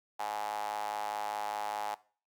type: tone with high-pass filter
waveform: sawtooth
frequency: 104.9 Hz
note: G#2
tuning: 18 cents sharp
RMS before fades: -36 dBFS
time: 0.19-1.95 s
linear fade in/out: 10 ms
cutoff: 810 Hz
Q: 7.3
effects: noise-tail reverb RT60 0.4 s tail -20 dB re dry